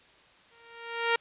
10% pulse tone with exponential growth, 464.9 Hz, A#4, 5 cents flat, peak -13 dBFS, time 0.51-1.16 s, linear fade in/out 5 ms, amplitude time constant 140 ms, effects white hiss -58 dBFS RMS until 1.2 s + resampled to 8000 Hz

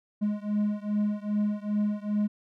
triangle beating tone pair, 207.5 / 210 Hz, G#3 / G#3, -1 / +19 cents, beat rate 2.5 Hz, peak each -26 / -27 dBFS, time 0.21-2.28 s, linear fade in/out 20 ms, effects none

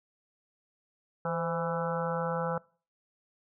harmonic tone with a mistuned harmonic, 166.1 Hz, E3, 13 cents sharp, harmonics 1 / 3 / 4 / 5 / 6 / 7 / 8 / 9, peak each -35 / -33 / -42 / -37 / -41 / -44 / -37 / -44 dBFS, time 1.25-2.58 s, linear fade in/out 2 ms, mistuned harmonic 3, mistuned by +50 cents, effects noise-tail reverb RT60 0.4 s tail -23 dB re dry

